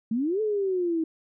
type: exponential two-way sweep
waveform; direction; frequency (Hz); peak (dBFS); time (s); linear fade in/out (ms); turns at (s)
sine; up then down; 213.4 to 440 to 316.8; -23; 0.11-1.04; 5; 0.41
effects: none